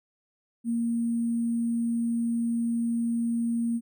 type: tone with sample-and-hold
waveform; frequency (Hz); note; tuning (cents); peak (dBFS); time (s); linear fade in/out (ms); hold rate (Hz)
sine; 233.1; A#3; 0; -24; 0.64-3.81; 50; 8820
effects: none